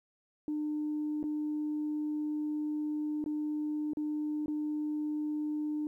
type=tone with dropouts; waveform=sine; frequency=301.4 Hz; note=D4; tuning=45 cents sharp; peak=-30 dBFS; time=0.48-5.87 s; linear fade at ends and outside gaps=1 ms; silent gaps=1.229-1.239 / 3.241-3.261 / 3.934-3.971 / 4.46-4.481 s; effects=tanh soft clip ceiling -27 dBFS + 12-bit